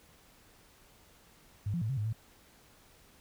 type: tone with pitch steps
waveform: sine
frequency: 102.4 / 171.4 / 109.7 / 135.2 / 105.4 / 111.4 Hz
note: G#2 / F3 / A2 / C#3 / G#2 / A2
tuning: -24 / -32 / -5 / -43 / +26 / +22 cents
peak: -30 dBFS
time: 1.66-2.128 s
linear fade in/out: 5 ms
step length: 78 ms
effects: pink hiss -61 dBFS RMS until 3.2 s